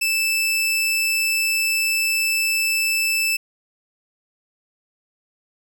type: tone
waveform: sawtooth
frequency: 2637 Hz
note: E7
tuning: in tune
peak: -15 dBFS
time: 0.01-3.37 s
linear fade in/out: 10 ms
effects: none